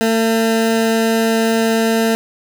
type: tone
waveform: 20% pulse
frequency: 225.3 Hz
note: A3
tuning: 41 cents sharp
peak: -8 dBFS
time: 0.01-2.15 s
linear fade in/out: 0 ms
effects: none